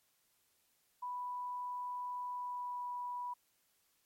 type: tone with pitch glide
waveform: sine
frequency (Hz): 987.8 to 981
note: B5 to B5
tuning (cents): 0 to -12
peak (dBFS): -38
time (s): 1.02-3.34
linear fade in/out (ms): 10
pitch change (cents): -12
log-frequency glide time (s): 2.3-2.89
effects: white hiss -75 dBFS RMS until 4.05 s + MP3 64 kbps